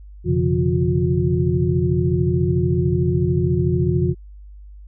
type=tone cluster; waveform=sine; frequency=87.5 / 128 / 141.7 / 172.6 / 358.5 Hz; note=F2 / C3 / C#3 / F3 / F4; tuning=+4 / -38 / +38 / -20 / +45 cents; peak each=-22 dBFS; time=0.24-4.15 s; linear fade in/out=50 ms; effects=added 50 Hz sine -37 dBFS peak until 4.87 s